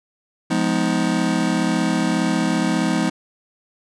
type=chord; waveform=square; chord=F half-diminished seventh; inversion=none; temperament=just; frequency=174.61 / 209.5 / 251.4 / 314.3 Hz; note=F3 / Ab3 / Cb4 / Eb4; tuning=0 / +15 / +31 / +18 cents; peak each=-24 dBFS; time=0.5-3.1 s; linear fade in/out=10 ms; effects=resampled to 22050 Hz